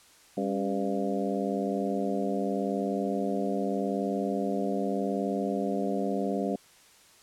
harmonic tone with a mistuned harmonic, 99.2 Hz, G2, 21 cents sharp, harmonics 2 / 3 / 4 / 5 / 6 / 7, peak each -31 / -33 / -34 / -35 / -36 / -36 dBFS, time 0.37-6.56 s, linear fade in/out 5 ms, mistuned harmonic 3, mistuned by -110 cents, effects white hiss -57 dBFS RMS until 7.22 s + low-pass 10000 Hz 12 dB/octave

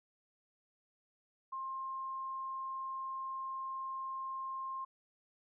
sine tone, 1061 Hz, C6, 24 cents sharp, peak -38 dBFS, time 1.52-4.85 s, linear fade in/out 10 ms, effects none

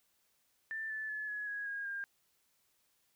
sine tone with pitch steps, 1776 / 1746.5 / 1717.5 / 1689 / 1660.9 / 1633.3 / 1606.2 Hz, A6 / A6 / A6 / G#6 / G#6 / G#6 / G6, +16 / -13 / -42 / +29 / 0 / -29 / +42 cents, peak -37 dBFS, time 0.71-2.04 s, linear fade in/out 0 ms, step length 190 ms, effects white hiss -75 dBFS RMS until 3.15 s

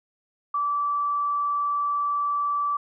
sine tone, 1159 Hz, D6, 23 cents flat, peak -22 dBFS, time 0.54-2.77 s, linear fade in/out 5 ms, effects none

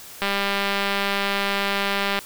click train, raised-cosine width 0.3 ms, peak -7 dBFS, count 393, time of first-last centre 0.22-2.19 s, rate 199 Hz, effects white hiss -41 dBFS RMS until 2.25 s

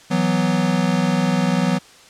square chord, E suspended second, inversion none, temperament equal, 164.81 / 185 / 246.9 Hz, E3 / F#3 / B3, 0 / 0 / 0 cents, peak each -22 / -20 / -23 dBFS, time 0.1-1.79 s, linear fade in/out 20 ms, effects white hiss -46 dBFS RMS until 2.09 s + low-pass 7000 Hz 12 dB/octave

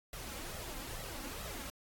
pink noise with flanger, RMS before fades -44 dBFS, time 0.13-1.7 s, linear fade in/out 2 ms, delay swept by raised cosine 1.5 to 3.8 ms, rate 2.3 Hz, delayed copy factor +0.7, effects AAC 64 kbps

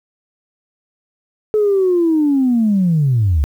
sine linear sweep, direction down, 432.5 to 65.7 Hz, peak -10 dBFS, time 1.54-3.44 s, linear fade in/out 0 ms, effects tanh soft clip ceiling -7 dBFS + 8-bit

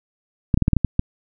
clicks, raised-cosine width 5 ms, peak -3 dBFS, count 8, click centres 0.542 / 0.575 / 0.623 / 0.681 / 0.733 / 0.767 / 0.847 / 0.994 s, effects none

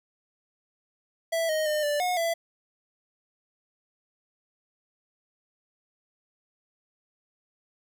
square tone with pitch steps, 660 / 623 / 606 / 587 / 724 / 669 Hz, E5 / D#5 / D#5 / D5 / F#5 / E5, +2 / +2 / -46 / -1 / -38 / +25 cents, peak -25 dBFS, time 1.32-2.34 s, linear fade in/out 10 ms, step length 170 ms, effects none

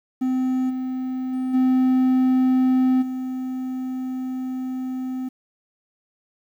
triangle tone with level steps, 257.5 Hz, C4, 28 cents flat, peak -17 / -22 / -20 / -13 / -23 dBFS, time 0.21-5.29 s, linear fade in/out 10 ms, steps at 0.69 / 1.32 / 1.53 / 3.01 s, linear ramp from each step 20 ms, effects 9-bit

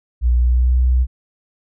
sine tone with pitch glide, 60.4 to 62.71 Hz, B1 to B1, -38 to +27 cents, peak -11 dBFS, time 0.21-1.07 s, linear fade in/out 50 ms, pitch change +65 cents, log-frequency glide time 0.35-0.76 s, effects none

